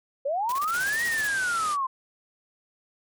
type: linear two-way sweep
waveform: sine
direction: up then down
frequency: 525 to 1921 to 1027 Hz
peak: -24 dBFS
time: 0.25-1.87 s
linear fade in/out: 10 ms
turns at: 1.04 s
type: noise with tremolo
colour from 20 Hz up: white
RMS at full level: -37 dBFS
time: 0.49-1.28 s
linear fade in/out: 2 ms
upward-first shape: square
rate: 16 Hz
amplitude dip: 80%
type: low-pass noise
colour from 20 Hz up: white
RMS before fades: -37 dBFS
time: 0.7-1.77 s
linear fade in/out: 50 ms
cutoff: 11000 Hz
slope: 96 dB/octave
effects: none